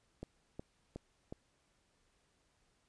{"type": "click train", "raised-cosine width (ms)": 2, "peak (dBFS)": -30, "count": 4, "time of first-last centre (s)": [0.23, 1.325], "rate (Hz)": 2.74, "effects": ["pink hiss -75 dBFS RMS until 2.88 s", "resampled to 22050 Hz"]}